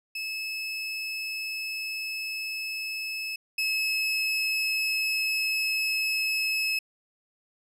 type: tone pair in turn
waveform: 30% pulse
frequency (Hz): 2598 / 2587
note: E7 / E7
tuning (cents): -26 / -33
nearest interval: unison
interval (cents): 7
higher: first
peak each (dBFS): -28 / -22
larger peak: second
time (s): 0.15-3.36 / 3.58-6.79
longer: neither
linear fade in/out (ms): 5
effects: low-pass 12000 Hz 12 dB/octave